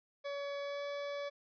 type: tone with pitch glide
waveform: 40% pulse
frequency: 566 to 570.9 Hz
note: C#5 to D5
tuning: +36 to -49 cents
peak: -37 dBFS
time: 0.24-1.3 s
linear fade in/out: 20 ms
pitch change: +15 cents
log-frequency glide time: 0.61-0.83 s
effects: resampled to 11025 Hz